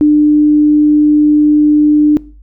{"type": "tone", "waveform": "sine", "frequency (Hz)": 299.1, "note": "D4", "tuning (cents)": 32, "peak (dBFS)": -4, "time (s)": [0.01, 2.17], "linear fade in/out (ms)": 0, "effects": ["noise-tail reverb RT60 0.4 s tail -22 dB re dry", "added 50 Hz sine -35 dBFS peak until 2.42 s"]}